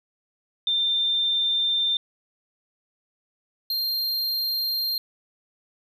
sine / square tone pair in turn, 3589 / 4190 Hz, A7 / C8, +34 / +2 cents, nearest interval minor third, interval 268 cents, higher second, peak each -20 / -24 dBFS, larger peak first, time 0.67-1.97 / 3.7-4.98 s, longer first, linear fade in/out 2 ms, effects 10-bit

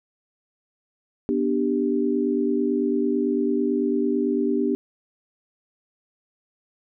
sine chord, G major, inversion first, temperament just, 245 / 294 / 392 Hz, B3 / D4 / G4, -14 / +2 / 0 cents, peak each -24 dBFS, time 1.29-4.75 s, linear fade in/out 0 ms, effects none

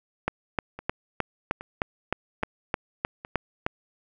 two click trains, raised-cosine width 0.5 ms, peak -9 / -22 dBFS, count 12 / 4, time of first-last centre 0.28-3.665 / 0.79-3.249 s, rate 3.25 / 1.22 Hz, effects none

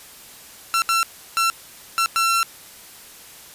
sawtooth tone bursts at uneven times, 1351 Hz, E6, 42 cents sharp, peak -13 dBFS, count 5, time 0.74-0.82 / 0.89-1.03 / 1.37-1.5 / 1.98-2.06 / 2.16-2.43 s, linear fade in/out 0 ms, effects white hiss -43 dBFS RMS until 3.54 s + resampled to 32000 Hz

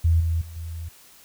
sine tone with level steps, 82.41 Hz, E2, in tune, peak -15 / -20 / -36 / -30 dBFS, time 0.04-0.89 s, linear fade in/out 10 ms, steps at 0.2 / 0.41 / 0.56 s, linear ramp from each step 5 ms, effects white hiss -51 dBFS RMS until 1.24 s

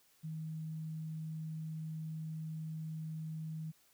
sine tone, 158.2 Hz, D#3, 29 cents sharp, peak -39 dBFS, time 0.23-3.72 s, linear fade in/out 20 ms, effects white hiss -69 dBFS RMS until 3.93 s

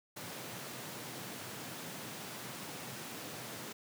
pink high-pass noise, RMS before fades -45 dBFS, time 0.16-3.73 s, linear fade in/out 10 ms, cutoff 110 Hz, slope 48 dB/octave, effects none

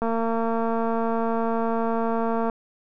click train, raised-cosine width 1 ms, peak -13 dBFS, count 566, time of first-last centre 0.02-2.498 s, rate 228 Hz, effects none

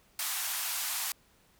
white band-pass noise, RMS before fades -34 dBFS, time 0.19-1.12 s, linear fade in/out 2 ms, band 720 to 16000 Hz, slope 48 dB/octave, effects pink hiss -65 dBFS RMS until 1.59 s

